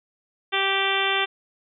harmonic tone, 390.3 Hz, G4, 8 cents flat, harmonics 1 / 2 / 3 / 4 / 5 / 6 / 7 / 8 / 9, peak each -29 / -29 / -29 / -29 / -29 / -29 / -29 / -29 / -29 dBFS, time 0.52-1.26 s, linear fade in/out 20 ms, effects none

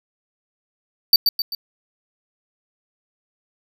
square tone with echo, 4604 Hz, D8, 35 cents flat, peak -8 dBFS, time 1.13-1.16 s, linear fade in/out 2 ms, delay 130 ms, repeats 3, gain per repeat -6 dB, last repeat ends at 1.55 s, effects none

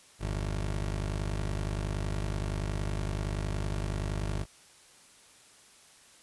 20% pulse tone pair together, 50.68 / 83.8 Hz, G#1 / E2, -42 / +29 cents, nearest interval major sixth, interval 871 cents, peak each -26 / -35 dBFS, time 0.19-4.46 s, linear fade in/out 50 ms, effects white hiss -57 dBFS RMS until 6.22 s + resampled to 24000 Hz

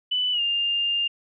sine tone with pitch glide, 2989 to 2805 Hz, F#7 to F7, +17 to +7 cents, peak -21 dBFS, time 0.11-1.08 s, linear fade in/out 10 ms, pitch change -110 cents, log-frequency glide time 0.32-0.41 s, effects none

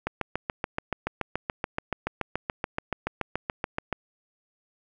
click train, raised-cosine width 0.5 ms, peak -12 dBFS, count 28, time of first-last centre 0.07-3.927 s, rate 7 Hz, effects none

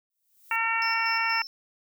violet noise with exponential growth, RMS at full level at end -46 dBFS, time 0.1-0.56 s, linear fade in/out 2 ms, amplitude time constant 100 ms
harmonic tone, 454.2 Hz, A#4, 45 cents flat, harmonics 2 / 3 / 4 / 5 / 6, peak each -30 / -30 / -30 / -30 / -30 dBFS, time 0.51-1.42 s, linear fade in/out 2 ms
triangle tone with tremolo, 5320 Hz, E8, 15 cents sharp, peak -30 dBFS, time 0.82-1.47 s, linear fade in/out 0 ms, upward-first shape square, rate 4.2 Hz, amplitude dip 50%
effects none

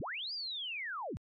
sine linear two-way sweep, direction up then down, 51.7 to 4954 to 51.7 Hz, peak -37 dBFS, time 0-1.17 s, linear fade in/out 0 ms, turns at 0.33 s, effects AAC 32 kbps

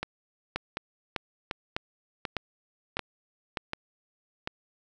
two click trains, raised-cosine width 0.3 ms, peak -13 / -15 dBFS, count 6 / 7, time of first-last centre 0.56-3.572 / 0.03-4.474 s, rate 1.66 / 1.35 Hz, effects none

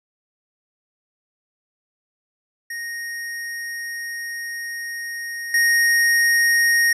square tone with level steps, 1864.7 Hz, A#6, in tune, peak -28 / -15 dBFS, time 2.7-6.93 s, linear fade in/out 5 ms, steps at 5.54 s, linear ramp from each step 2 ms, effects resampled to 32000 Hz

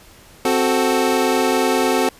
25% pulse chord, F# diminished, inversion second, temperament equal, 261.6 / 370 / 440 Hz, C4 / F#4 / A4, 0 / 0 / 0 cents, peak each -16 dBFS, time 0.45-2.09 s, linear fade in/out 2 ms, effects pink hiss -46 dBFS RMS until 2.19 s + resampled to 32000 Hz

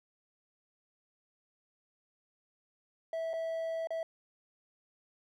triangle tone with dropouts, 654 Hz, E5, 14 cents flat, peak -31 dBFS, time 3.13-4.03 s, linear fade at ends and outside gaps 2 ms, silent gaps 3.333-3.337 / 3.872-3.905 s, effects none

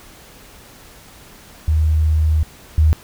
sine tone pair in turn, 78 / 78 Hz, D#2 / D#2, +5 / +5 cents, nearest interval unison, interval 0 cents, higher neither, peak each -12 / -9 dBFS, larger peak second, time 1.68-2.43 / 2.78-2.93 s, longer first, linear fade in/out 0 ms, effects pink hiss -43 dBFS RMS until 3.03 s

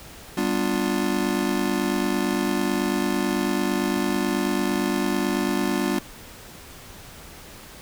square chord, G dominant seventh, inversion none, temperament just, 196 / 245 / 294 / 352.8 Hz, G3 / B3 / D4 / F4, 0 / -14 / +2 / +18 cents, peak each -28 dBFS, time 0.37-5.99 s, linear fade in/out 5 ms, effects pink hiss -43 dBFS RMS until 7.81 s

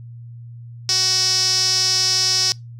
sawtooth tone with band-pass filter, 374.1 Hz, F#4, 19 cents sharp, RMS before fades -18 dBFS, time 0.89-2.52 s, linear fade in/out 0 ms, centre 5300 Hz, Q 8.6, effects noise-tail reverb RT60 0.2 s tail -24 dB re dry + added 118 Hz sine -34 dBFS peak until 2.79 s

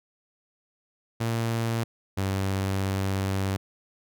sawtooth tone pair in turn, 114.8 / 96.72 Hz, A#2 / G2, -26 / -23 cents, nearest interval minor third, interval 297 cents, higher first, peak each -21 dBFS, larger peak neither, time 1.2-1.84 / 2.17-3.57 s, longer second, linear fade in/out 10 ms, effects none

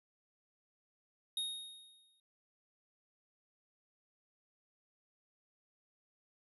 square tone with exponential decay, 3729 Hz, A#7, in tune, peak -34 dBFS, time 1.37-2.2 s, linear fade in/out 2 ms, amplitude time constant 180 ms, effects resampled to 32000 Hz

